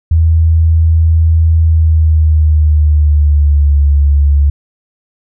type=tone with pitch glide; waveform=sine; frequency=81.1 to 71.42 Hz; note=E2 to D2; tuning=-28 to -48 cents; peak=-5 dBFS; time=0.11-4.5 s; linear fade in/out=5 ms; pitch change=-220 cents; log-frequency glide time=1.61-3.81 s; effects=none